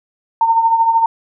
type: tone with tremolo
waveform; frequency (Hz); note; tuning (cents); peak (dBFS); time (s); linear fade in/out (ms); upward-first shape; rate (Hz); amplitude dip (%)
sine; 911; A#5; -40; -7; 0.41-1.06; 2; triangle; 13; 65
effects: none